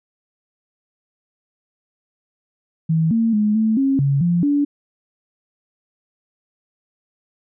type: tone with pitch steps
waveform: sine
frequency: 161.2 / 227.2 / 210.7 / 220 / 271.3 / 139.2 / 173.2 / 287.8 Hz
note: E3 / A#3 / G#3 / A3 / C#4 / C#3 / F3 / D4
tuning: -38 / -44 / +25 / 0 / -37 / +8 / -14 / -35 cents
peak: -14 dBFS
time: 2.89-4.65 s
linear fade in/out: 10 ms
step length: 220 ms
effects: none